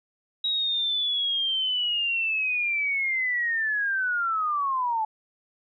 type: linear sweep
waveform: sine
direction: down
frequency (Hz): 3835 to 856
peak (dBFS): -23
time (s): 0.44-5.05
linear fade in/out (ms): 5
effects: none